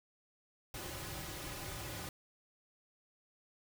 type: noise with comb filter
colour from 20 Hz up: pink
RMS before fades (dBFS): -44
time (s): 0.74-2.09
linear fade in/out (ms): 2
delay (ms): 4.4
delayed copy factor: -0.75
effects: none